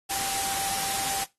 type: tone in noise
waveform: sine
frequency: 784 Hz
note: G5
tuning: in tune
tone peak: -34 dBFS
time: 0.09-1.25 s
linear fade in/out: 20 ms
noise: white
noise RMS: -29 dBFS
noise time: 0.09-1.25 s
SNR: -8 dB
effects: noise-tail reverb RT60 0.2 s tail -18 dB re dry + AAC 32 kbps